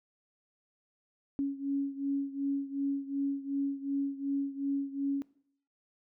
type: beating tone pair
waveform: sine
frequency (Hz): 277.2 / 279.9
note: C#4 / C#4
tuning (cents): 0 / +17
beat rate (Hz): 2.7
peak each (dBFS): -32 / -35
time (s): 1.39-5.22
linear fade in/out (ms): 0
effects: noise-tail reverb RT60 0.6 s tail -20 dB re dry